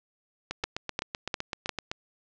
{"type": "two click trains", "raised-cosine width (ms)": 0.2, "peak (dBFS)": [-14, -11], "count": [12, 4], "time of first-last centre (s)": [[0.51, 1.915], [0.64, 1.693]], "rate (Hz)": [7.83, 2.85], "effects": ["low-pass 6000 Hz 12 dB/octave"]}